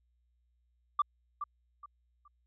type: tone with echo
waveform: sine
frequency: 1174.7 Hz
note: D6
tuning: in tune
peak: -22 dBFS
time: 0.99-1.02 s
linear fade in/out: 5 ms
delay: 420 ms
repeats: 3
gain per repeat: -11 dB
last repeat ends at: 2.28 s
effects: tanh soft clip ceiling -21 dBFS + added 60 Hz sine -70 dBFS peak until 2.46 s